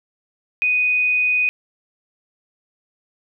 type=tone; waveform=sine; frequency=2489 Hz; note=D#7; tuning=in tune; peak=-15 dBFS; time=0.62-1.49 s; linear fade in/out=0 ms; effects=none